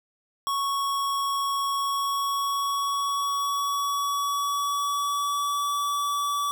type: tone with pitch glide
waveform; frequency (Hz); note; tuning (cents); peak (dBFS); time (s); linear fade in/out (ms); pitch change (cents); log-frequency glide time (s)
square; 1108.7 to 1149.1; C#6 to D6; 0 to -38; -25; 0.47-6.51; 0; +62; 1.71-5.72
effects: none